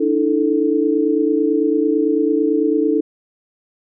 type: chord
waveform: sine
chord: D suspended second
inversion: none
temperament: equal with one note detuned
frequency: 293.7 / 322.7 / 440 Hz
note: D4 / E4 / A4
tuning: 0 / -37 / 0 cents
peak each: -18 dBFS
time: 0-3.01 s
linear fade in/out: 10 ms
effects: none